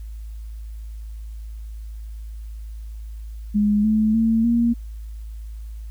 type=tone with pitch steps; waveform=sine; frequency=207.7 / 216.4 / 225.5 / 234.9 Hz; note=G#3 / A3 / A3 / A#3; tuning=0 / -29 / +43 / +13 cents; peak=-15 dBFS; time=3.54-4.74 s; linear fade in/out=20 ms; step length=300 ms; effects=added 54 Hz sine -31 dBFS peak until 5.9 s + white hiss -59 dBFS RMS until 5.9 s